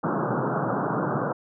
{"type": "band-pass noise", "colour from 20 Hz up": "pink", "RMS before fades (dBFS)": -26, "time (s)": [0.03, 1.33], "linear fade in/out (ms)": 10, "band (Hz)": [120, 1500], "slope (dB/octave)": 96, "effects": []}